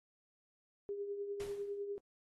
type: tone with tremolo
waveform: sine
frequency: 404.1 Hz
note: G#4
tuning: 47 cents flat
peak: -36 dBFS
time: 0.89-1.98 s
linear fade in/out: 0 ms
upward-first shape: triangle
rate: 10 Hz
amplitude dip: 55%
type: noise with exponential decay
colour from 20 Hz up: pink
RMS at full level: -48 dBFS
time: 1.4-1.84 s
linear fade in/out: 0 ms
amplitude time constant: 94 ms
effects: AAC 32 kbps